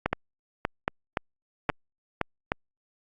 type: two click trains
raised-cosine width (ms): 0.5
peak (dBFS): -9 / -9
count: 5 / 4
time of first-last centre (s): 0.13-2.213 / 0.06-2.519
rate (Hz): 1.92 / 1.22
effects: Opus 48 kbps